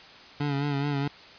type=tone with vibrato; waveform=25% pulse; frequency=142.4 Hz; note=C#3; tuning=47 cents sharp; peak=-22 dBFS; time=0.4-1.08 s; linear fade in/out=5 ms; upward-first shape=sine; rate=4.7 Hz; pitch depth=47 cents each way; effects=white hiss -48 dBFS RMS until 1.38 s + resampled to 11025 Hz